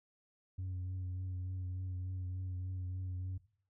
sine tone with vibrato, 92 Hz, F#2, 9 cents flat, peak -35 dBFS, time 0.58-3.38 s, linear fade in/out 10 ms, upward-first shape triangle, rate 3.4 Hz, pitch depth 29 cents each way, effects noise-tail reverb RT60 0.5 s tail -18 dB re dry + tanh soft clip ceiling -36 dBFS

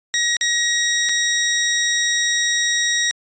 15% pulse tone with dropouts, 1895 Hz, A#6, 28 cents sharp, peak -10 dBFS, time 0.14-3.11 s, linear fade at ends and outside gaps 0 ms, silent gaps 0.367-0.411 / 1.089-1.093 s, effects resampled to 16000 Hz

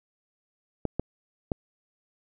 clicks, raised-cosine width 2 ms, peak -13 dBFS, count 3, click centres 0.853 / 0.996 / 1.518 s, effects none

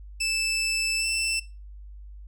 20% pulse tone with pitch glide, 2637 to 2668 Hz, E7 to E7, 0 to +20 cents, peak -19 dBFS, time 0.2-1.4 s, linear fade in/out 10 ms, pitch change +20 cents, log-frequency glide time 0.98-1.05 s, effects noise-tail reverb RT60 0.3 s tail -21 dB re dry + added 50 Hz sine -40 dBFS peak until 2.27 s

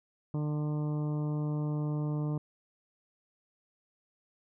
harmonic tone, 149.9 Hz, D3, 36 cents sharp, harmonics 1 / 2 / 3 / 4 / 5 / 6 / 7 / 8, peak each -30 / -37 / -44 / -47 / -53 / -52 / -52 / -57 dBFS, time 0.34-2.38 s, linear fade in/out 2 ms, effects none

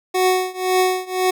25% pulse tone with tremolo, 370 Hz, F#4, in tune, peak -9 dBFS, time 0.14-1.31 s, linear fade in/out 10 ms, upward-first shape triangle, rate 1.9 Hz, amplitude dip 95%, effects none

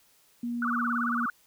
sine tone with pitch glide, 238.4 to 236.9 Hz, A#3 to A#3, +39 to +28 cents, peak -29 dBFS, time 0.43-1.26 s, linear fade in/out 5 ms, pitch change -11 cents, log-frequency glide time 0.55-1.11 s
sine tone with vibrato, 1306 Hz, E6, 17 cents flat, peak -27 dBFS, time 0.62-1.3 s, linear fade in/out 2 ms, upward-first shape sine, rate 18 Hz, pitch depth 250 cents each way
effects white hiss -63 dBFS RMS until 1.46 s

